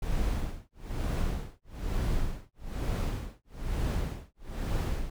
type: noise with tremolo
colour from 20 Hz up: brown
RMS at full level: -28 dBFS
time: 0.02-5.1 s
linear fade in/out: 5 ms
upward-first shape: sine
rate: 1.1 Hz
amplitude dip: 100%
effects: none